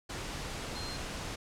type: tone in noise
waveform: sine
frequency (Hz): 4186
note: C8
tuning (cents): 0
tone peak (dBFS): -42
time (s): 0.75-0.97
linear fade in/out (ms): 10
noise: pink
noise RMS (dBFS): -39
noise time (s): 0.09-1.36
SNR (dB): -6
effects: low-pass 8000 Hz 12 dB/octave